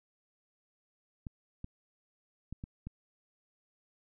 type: clicks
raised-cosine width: 5 ms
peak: -28 dBFS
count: 5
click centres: 1.268 / 1.644 / 2.526 / 2.639 / 2.87 s
effects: none